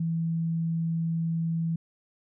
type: tone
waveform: sine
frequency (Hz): 164.81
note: E3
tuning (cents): 0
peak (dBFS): -25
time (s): 0-1.76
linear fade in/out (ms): 5
effects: none